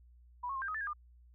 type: tone with pitch steps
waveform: sine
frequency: 981 / 1094 / 1061 / 1586 / 1259 / 1759 / 1631 / 1204 Hz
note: B5 / C#6 / C6 / G6 / D#6 / A6 / G#6 / D6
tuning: -12 / -23 / +24 / +20 / +20 / -1 / -32 / +43 cents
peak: -35 dBFS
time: 0.43-0.934 s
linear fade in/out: 10 ms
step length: 63 ms
effects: added 60 Hz sine -57 dBFS peak until 1.34 s